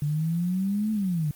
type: exponential two-way sweep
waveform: sine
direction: up then down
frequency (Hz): 144.2 to 220 to 144.2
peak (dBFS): -23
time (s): 0.02-1.31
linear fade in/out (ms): 2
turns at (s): 0.92
effects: white hiss -51 dBFS RMS until 1.35 s + Opus 32 kbps